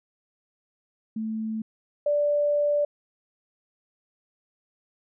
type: tone pair in turn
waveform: sine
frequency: 220 / 585.3 Hz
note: A3 / D5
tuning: 0 / -6 cents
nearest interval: octave + perfect fourth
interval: 1694 cents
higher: second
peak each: -27 / -20 dBFS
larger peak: second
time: 1.16-1.62 / 2.06-2.85 s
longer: second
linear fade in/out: 5 ms
effects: none